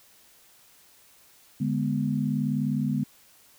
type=chord; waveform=sine; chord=G# diminished; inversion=second; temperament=equal; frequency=146.83 / 207.7 / 246.9 Hz; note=D3 / G#3 / B3; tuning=0 / 0 / 0 cents; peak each=-28 dBFS; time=1.6-3.04 s; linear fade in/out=10 ms; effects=white hiss -57 dBFS RMS until 3.58 s